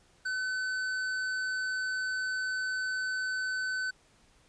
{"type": "tone with tanh clipping", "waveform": "sine", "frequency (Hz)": 1516, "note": "F#6", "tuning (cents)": 42, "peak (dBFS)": -32, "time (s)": [0.25, 3.91], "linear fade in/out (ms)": 10, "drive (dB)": 12, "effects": ["pink hiss -64 dBFS RMS until 4.48 s", "resampled to 22050 Hz"]}